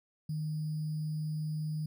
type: tone with sample-and-hold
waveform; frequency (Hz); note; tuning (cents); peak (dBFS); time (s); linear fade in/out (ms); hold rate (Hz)
sine; 154.2; D#3; -15; -32; 0.29-1.86; 5; 4900
effects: none